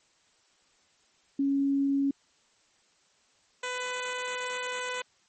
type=tone pair in turn; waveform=sine / 10% pulse; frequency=277.2 / 499.9 Hz; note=C#4 / B4; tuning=0 / +21 cents; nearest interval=minor seventh; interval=1021 cents; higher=second; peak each=-23 dBFS; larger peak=neither; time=1.39-2.11 / 3.63-5.02 s; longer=second; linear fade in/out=5 ms; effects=white hiss -66 dBFS RMS until 5.28 s + MP3 32 kbps